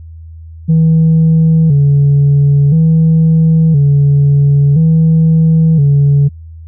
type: tone with vibrato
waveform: sine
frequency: 151.3 Hz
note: D#3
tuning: 48 cents flat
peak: -3 dBFS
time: 0.68-6.29 s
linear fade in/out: 20 ms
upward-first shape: square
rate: 0.49 Hz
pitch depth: 110 cents each way
effects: tanh soft clip ceiling -3 dBFS + added 81 Hz sine -28 dBFS peak until 6.67 s